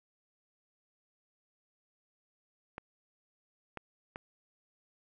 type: clicks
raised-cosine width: 0.5 ms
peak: -25 dBFS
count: 3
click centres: 2.781 / 3.773 / 4.159 s
effects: none